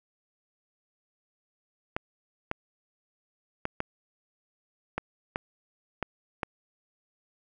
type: clicks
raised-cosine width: 0.5 ms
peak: -14 dBFS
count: 8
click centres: 1.965 / 2.514 / 3.654 / 3.804 / 4.98 / 5.359 / 6.027 / 6.432 s
effects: none